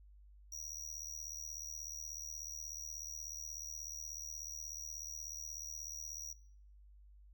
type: tone with amplitude modulation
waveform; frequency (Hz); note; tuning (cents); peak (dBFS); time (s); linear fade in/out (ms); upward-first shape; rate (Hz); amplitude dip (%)
square; 5770; F#8; -44; -40; 0.52-6.33; 5; sine; 76.5; 90
effects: noise-tail reverb RT60 0.6 s tail -21 dB re dry + added 50 Hz sine -57 dBFS peak until 7.33 s